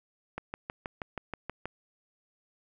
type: click train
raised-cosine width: 0.5 ms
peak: -20 dBFS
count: 9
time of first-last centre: 0.38-1.656 s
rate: 6.27 Hz
effects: none